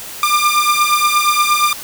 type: beating tone pair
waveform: sawtooth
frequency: 1193 / 1201.5 Hz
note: D6 / D6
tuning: +27 / +39 cents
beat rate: 8.5 Hz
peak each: -11 dBFS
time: 0.23-1.73 s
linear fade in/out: 2 ms
effects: white hiss -30 dBFS RMS until 1.83 s